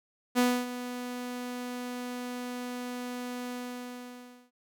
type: tone with ADSR envelope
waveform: sawtooth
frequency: 246.9 Hz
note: B3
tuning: in tune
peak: -17 dBFS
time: 0.35-4.51 s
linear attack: 36 ms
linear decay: 270 ms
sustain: -14 dB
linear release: 1000 ms
effects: none